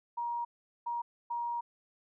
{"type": "tone bursts at uneven times", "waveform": "sine", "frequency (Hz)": 947, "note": "A#5", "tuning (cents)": 27, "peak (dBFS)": -32, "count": 3, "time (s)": [[0.17, 0.45], [0.86, 1.02], [1.3, 1.61]], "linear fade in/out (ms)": 10, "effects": []}